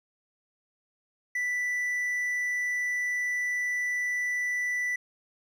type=tone; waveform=triangle; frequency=1975.5 Hz; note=B6; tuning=in tune; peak=-25 dBFS; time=1.35-4.96 s; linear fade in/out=5 ms; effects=none